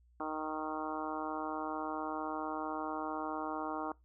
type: harmonic tone with a mistuned harmonic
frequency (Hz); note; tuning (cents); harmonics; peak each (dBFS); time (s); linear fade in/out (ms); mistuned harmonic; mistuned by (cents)
155.56; D#3; 0; 2 / 3 / 4 / 5 / 6 / 7 / 8 / 9; -41 / -46 / -45 / -42 / -44 / -44 / -46 / -48; 0.2-3.92; 2; 9; -26
effects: noise-tail reverb RT60 0.2 s tail -23 dB re dry + added 60 Hz sine -63 dBFS peak until 4.04 s